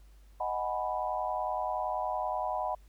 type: chord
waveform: sine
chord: G# minor seventh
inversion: second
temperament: equal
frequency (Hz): 622.3 / 740 / 830.6 / 987.8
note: D#5 / F#5 / G#5 / B5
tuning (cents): 0 / 0 / 0 / 0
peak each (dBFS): -36 / -34 / -38 / -35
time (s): 0.4-2.75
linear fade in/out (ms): 5
effects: added 50 Hz sine -53 dBFS peak until 2.88 s + pink hiss -68 dBFS RMS until 2.88 s